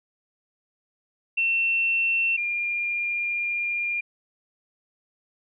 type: tone pair in turn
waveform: sine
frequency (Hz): 2700 / 2405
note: E7 / D7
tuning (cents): +41 / +41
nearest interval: major second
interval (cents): 200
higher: first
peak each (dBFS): -20 / -24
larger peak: first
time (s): 1.37-2.37 / 2.37-4.01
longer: second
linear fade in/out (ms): 10
effects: none